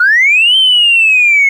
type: linear two-way sweep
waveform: sine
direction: up then down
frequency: 1396.9 to 3136 to 2164 Hz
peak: -4 dBFS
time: 0-1.49 s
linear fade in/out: 5 ms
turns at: 0.57 s
effects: tanh soft clip ceiling -1 dBFS + 7-bit